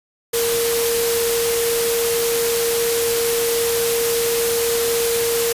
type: tone in noise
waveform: sine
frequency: 466.2 Hz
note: A#4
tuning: in tune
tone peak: -18 dBFS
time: 0.33-5.53 s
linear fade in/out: 10 ms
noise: white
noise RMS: -22 dBFS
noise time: 0.33-5.53 s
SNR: +1 dB
effects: resampled to 32000 Hz